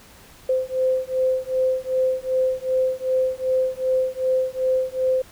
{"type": "beating tone pair", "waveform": "sine", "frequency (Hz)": [516, 518.6], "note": ["C5", "C5"], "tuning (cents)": [-24, -15], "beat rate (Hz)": 2.6, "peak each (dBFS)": -22, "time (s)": [0.49, 5.22], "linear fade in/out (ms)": 5, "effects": ["pink hiss -48 dBFS RMS until 5.31 s"]}